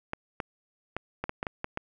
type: clicks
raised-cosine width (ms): 0.5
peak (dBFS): -16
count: 9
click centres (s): 0.134 / 0.402 / 0.966 / 1.24 / 1.294 / 1.429 / 1.468 / 1.644 / 1.774
effects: none